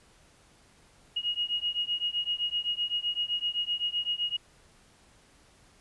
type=beating tone pair; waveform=sine; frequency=2877 / 2884.8 Hz; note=F#7 / F#7; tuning=-49 / -45 cents; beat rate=7.8 Hz; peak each=-31 dBFS; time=1.16-4.37 s; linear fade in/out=10 ms; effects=pink hiss -60 dBFS RMS until 5.8 s + resampled to 24000 Hz